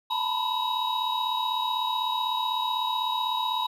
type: tone cluster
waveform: triangle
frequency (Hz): 881 / 969 / 1005 / 3811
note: A5 / B5 / B5 / A#7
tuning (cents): +2 / -33 / +30 / +38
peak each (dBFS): -29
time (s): 0.1-3.67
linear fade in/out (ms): 10
effects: none